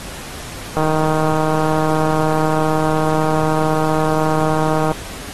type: click train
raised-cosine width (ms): 1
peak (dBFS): -5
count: 648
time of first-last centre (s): 0.77-4.917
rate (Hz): 156
effects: pink hiss -32 dBFS RMS until 5.33 s + AAC 32 kbps